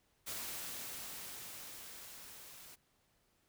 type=noise with level ramp; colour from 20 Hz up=white; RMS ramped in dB=-42 to -55 dBFS; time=0.26-2.76 s; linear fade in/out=20 ms; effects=pink hiss -75 dBFS RMS until 3.48 s